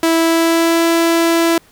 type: tone with pitch glide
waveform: sawtooth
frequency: 328.6 to 333.4 Hz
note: E4 to E4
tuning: -5 to +20 cents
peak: -7 dBFS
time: 0.03-1.58 s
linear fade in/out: 2 ms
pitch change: +25 cents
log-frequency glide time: 0.15-0.85 s
effects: pink hiss -49 dBFS RMS until 1.71 s